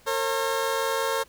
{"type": "tone pair together", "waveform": "20% pulse", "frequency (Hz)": [455.1, 540.8], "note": ["A#4", "C#5"], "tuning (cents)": [-42, -43], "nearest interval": "minor third", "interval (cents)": 299, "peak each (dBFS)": -22, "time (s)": [0.06, 1.24], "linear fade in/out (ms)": 20, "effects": ["pink hiss -56 dBFS RMS until 1.28 s"]}